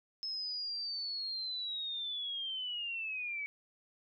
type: linear sweep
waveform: sine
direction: down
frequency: 5210 to 2253 Hz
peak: -36 dBFS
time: 0.23-3.46 s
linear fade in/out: 0 ms
effects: none